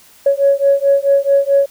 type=beating tone pair; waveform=sine; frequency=554.4 / 559 Hz; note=C#5 / C#5; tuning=0 / +14 cents; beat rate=4.6 Hz; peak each=-12 / -12 dBFS; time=0.26-1.66 s; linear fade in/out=5 ms; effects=tanh soft clip ceiling -2 dBFS + white hiss -46 dBFS RMS until 1.7 s